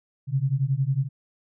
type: beating tone pair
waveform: sine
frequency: 130 / 141 Hz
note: C3 / C#3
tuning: -11 / +30 cents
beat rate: 11 Hz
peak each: -24 / -24 dBFS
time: 0.27-1.09 s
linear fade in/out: 50 ms
effects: none